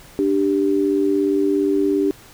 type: tone pair together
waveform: sine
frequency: 294.8 / 392 Hz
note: D4 / G4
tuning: +7 / 0 cents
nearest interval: perfect fourth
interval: 493 cents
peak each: -18 dBFS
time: 0.19-2.11 s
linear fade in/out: 0 ms
effects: pink hiss -45 dBFS RMS until 2.33 s